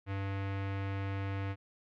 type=tone with low-pass filter; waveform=square; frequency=98 Hz; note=G2; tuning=in tune; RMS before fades=-36 dBFS; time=0.06-1.56 s; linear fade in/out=50 ms; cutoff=2300 Hz; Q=1.7; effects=none